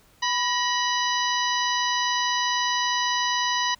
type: harmonic tone with a mistuned harmonic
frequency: 987.8 Hz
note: B5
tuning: in tune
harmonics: 1 / 2 / 3 / 4 / 5 / 6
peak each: -25 / -28 / -30 / -31 / -32 / -33 dBFS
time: 0.22-3.75 s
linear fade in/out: 10 ms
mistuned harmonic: 2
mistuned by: -69 cents
effects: pink hiss -58 dBFS RMS until 3.79 s